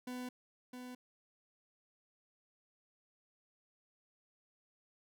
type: tone with echo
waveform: 40% pulse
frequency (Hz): 250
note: B3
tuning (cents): +21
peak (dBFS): -40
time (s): 0.07-0.29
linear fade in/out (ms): 5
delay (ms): 660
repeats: 1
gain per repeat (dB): -5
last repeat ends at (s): 0.95
effects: none